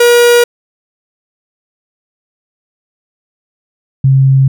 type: tone pair in turn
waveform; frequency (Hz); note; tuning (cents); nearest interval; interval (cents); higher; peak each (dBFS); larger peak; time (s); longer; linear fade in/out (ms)
45% pulse / sine; 478.9 / 134.39; A#4 / C3; +47 / +47; octave + minor seventh; 2200; first; -4; neither; 0-0.44 / 4.04-4.48; neither; 5
effects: none